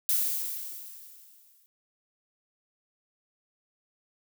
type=noise with exponential decay; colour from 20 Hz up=violet; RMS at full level=-24 dBFS; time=0.09-1.66 s; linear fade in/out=0 ms; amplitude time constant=340 ms; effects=none